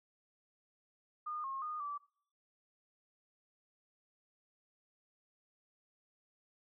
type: tone with pitch steps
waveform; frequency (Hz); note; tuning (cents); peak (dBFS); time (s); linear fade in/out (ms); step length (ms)
sine; 1220 / 1078 / 1227 / 1159; D#6 / C#6 / D#6 / D6; -34 / -49 / -25 / -23; -38; 1.26-1.98; 10; 180
effects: noise-tail reverb RT60 0.5 s tail -20 dB re dry